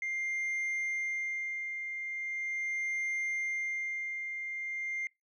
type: tone with tremolo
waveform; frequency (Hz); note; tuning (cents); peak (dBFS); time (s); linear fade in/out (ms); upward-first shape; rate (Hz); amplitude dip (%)
sine; 2100; C7; +6; -28; 0.02-5.07; 2; sine; 0.4; 55
effects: noise-tail reverb RT60 0.2 s tail -26 dB re dry + tanh soft clip ceiling -30 dBFS